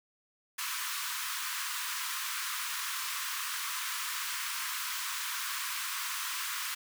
pink high-pass noise, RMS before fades -36 dBFS, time 0.58-6.75 s, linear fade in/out 10 ms, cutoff 980 Hz, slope 96 dB/octave, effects none

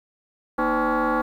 sine tone with frequency modulation, 311.1 Hz, D#4, in tune, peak -18 dBFS, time 0.58-1.22 s, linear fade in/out 10 ms, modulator 274 Hz, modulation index 4.1, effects tanh soft clip ceiling -15 dBFS + 9-bit

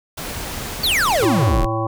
pink noise, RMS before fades -28 dBFS, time 0.17-1.26 s, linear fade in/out 10 ms
square exponential sweep, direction down, 4699 to 32.46 Hz, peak -16 dBFS, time 0.83-1.66 s, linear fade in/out 10 ms
harmonic tone, 111.6 Hz, A2, 25 cents sharp, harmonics 1 / 3 / 5 / 7 / 9 / 10, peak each -23 / -25 / -26 / -27 / -30 / -27 dBFS, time 1.22-1.87 s, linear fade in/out 5 ms
effects none

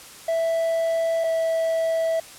triangle tone pair in turn, 659.3 / 654 Hz, E5 / E5, 0 / -14 cents, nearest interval unison, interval 14 cents, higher first, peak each -18 dBFS, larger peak neither, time 0.28-1.24 / 1.24-2.2 s, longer neither, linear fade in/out 5 ms, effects white hiss -43 dBFS RMS until 2.38 s + low-pass 11000 Hz 12 dB/octave

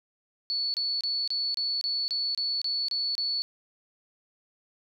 sine tone bursts, 4435 Hz, C#8, in tune, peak -26 dBFS, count 11, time 0.5-3.42 s, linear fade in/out 0 ms, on 240 ms, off 28 ms, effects none

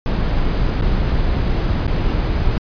brown noise with dropouts, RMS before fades -17 dBFS, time 0.06-2.58 s, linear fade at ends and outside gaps 1 ms, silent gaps 0.812-0.821 / 1.867-1.877 s, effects resampled to 11025 Hz

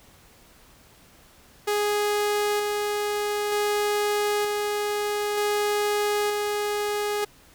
sawtooth tone with tremolo, 414.9 Hz, G#4, 2 cents flat, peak -18 dBFS, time 1.67-7.25 s, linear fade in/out 10 ms, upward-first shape square, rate 0.54 Hz, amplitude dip 25%, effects pink hiss -54 dBFS RMS until 7.54 s

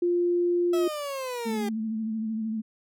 sine tone, 350 Hz, F4, 4 cents sharp, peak -21 dBFS, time 0.02-0.88 s, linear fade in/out 5 ms
30% pulse linear sweep, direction down, 659.3 to 396.6 Hz, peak -28 dBFS, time 0.73-1.69 s, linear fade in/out 5 ms
sine tone with vibrato, 220.5 Hz, A3, 4 cents sharp, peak -27 dBFS, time 1.45-2.62 s, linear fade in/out 20 ms, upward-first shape sine, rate 13 Hz, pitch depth 37 cents each way
effects none

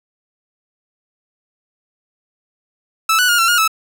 sawtooth tone with pitch steps, 1312 / 1481 / 1425 / 1353 / 1427 / 1305 Hz, E6 / F#6 / F6 / E6 / F6 / E6, -9 / +1 / +34 / +45 / +37 / -18 cents, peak -8 dBFS, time 3.09-3.678 s, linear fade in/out 5 ms, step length 98 ms, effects none

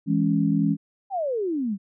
sine chord, C# minor, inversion first, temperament equal, 164.81 / 207.7 / 277.2 Hz, E3 / G#3 / C#4, 0 / 0 / 0 cents, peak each -23 dBFS, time 0.06-0.77 s, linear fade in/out 50 ms
sine exponential sweep, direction down, 818 to 185 Hz, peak -23 dBFS, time 1.1-1.78 s, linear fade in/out 50 ms
effects none

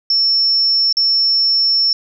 sine tone with dropouts, 5400 Hz, E8, 41 cents sharp, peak -11 dBFS, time 0.1-1.93 s, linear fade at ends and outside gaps 2 ms, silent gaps 0.927-0.969 s, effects none

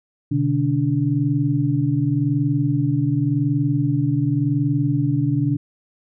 sine tone cluster, 126.3 / 147.2 / 289.1 Hz, B2 / D3 / D4, +39 / +4 / -27 cents, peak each -21 dBFS, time 0.31-5.57 s, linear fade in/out 10 ms, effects none

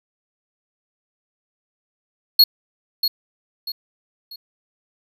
square tone with echo, 4321 Hz, C#8, 45 cents flat, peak -8 dBFS, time 2.39-2.44 s, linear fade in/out 5 ms, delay 640 ms, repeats 3, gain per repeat -9 dB, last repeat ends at 4.36 s, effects none

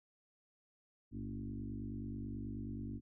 sine tone with frequency modulation, 168.5 Hz, E3, 38 cents sharp, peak -40 dBFS, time 1.11-3.01 s, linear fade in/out 50 ms, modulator 49.3 Hz, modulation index 2.7, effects none

